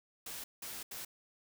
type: noise bursts at uneven times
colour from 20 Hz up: white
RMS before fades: -44 dBFS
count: 3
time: 0.26-0.44 / 0.62-0.83 / 0.91-1.05 s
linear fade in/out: 5 ms
effects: none